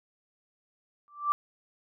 sine tone with exponential growth, 1172 Hz, D6, 4 cents flat, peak -19 dBFS, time 1.08-1.32 s, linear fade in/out 0 ms, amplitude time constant 51 ms, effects none

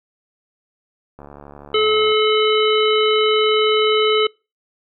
click train, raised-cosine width 1 ms, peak -24 dBFS, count 68, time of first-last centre 1.19-2.119 s, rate 72.1 Hz
harmonic tone, 430.3 Hz, A4, 39 cents flat, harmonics 1 / 3 / 5 / 7 / 9, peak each -15 / -21 / -25 / -20 / -28 dBFS, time 1.74-4.27 s, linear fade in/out 5 ms
effects noise-tail reverb RT60 0.3 s tail -26 dB re dry

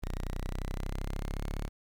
sawtooth exponential sweep, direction up, 30 to 35.93 Hz, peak -29 dBFS, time 0.02-1.69 s, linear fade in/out 20 ms, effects 11-bit

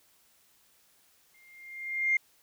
sine tone with exponential growth, 2113 Hz, C7, 16 cents sharp, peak -20 dBFS, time 1.34-2.17 s, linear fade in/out 5 ms, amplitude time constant 180 ms, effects tanh soft clip ceiling -16 dBFS + white hiss -65 dBFS RMS until 2.42 s

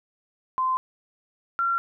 sine tone pair in turn, 1035 / 1370.3 Hz, C6 / F6, -19 / -33 cents, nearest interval perfect fourth, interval 486 cents, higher second, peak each -21 dBFS, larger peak neither, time 0.58-0.77 / 1.59-1.78 s, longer neither, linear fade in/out 0 ms, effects none

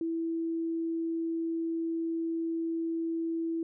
sine tone, 329.6 Hz, E4, in tune, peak -29 dBFS, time 0.01-3.63 s, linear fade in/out 2 ms, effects none

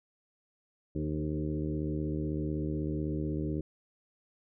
harmonic tone with a mistuned harmonic, 76 Hz, D#2, 40 cents flat, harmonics 1 / 2 / 3 / 4 / 5 / 6 / 7, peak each -37 / -35 / -41 / -35 / -40 / -46 / -47 dBFS, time 0.95-3.61 s, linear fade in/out 5 ms, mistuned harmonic 5, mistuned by +26 cents, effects none

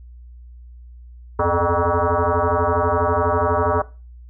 sine tone with frequency modulation, 265.6 Hz, C4, 26 cents sharp, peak -15 dBFS, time 1.39-3.82 s, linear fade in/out 5 ms, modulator 173 Hz, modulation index 5.9, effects noise-tail reverb RT60 0.3 s tail -17 dB re dry + added 60 Hz sine -38 dBFS peak until 4.29 s

